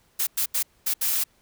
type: noise bursts at uneven times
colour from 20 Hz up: blue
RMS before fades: -24 dBFS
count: 5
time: 0.19-0.27 / 0.37-0.46 / 0.54-0.63 / 0.86-0.94 / 1.01-1.24 s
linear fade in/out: 10 ms
effects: pink hiss -63 dBFS RMS until 1.41 s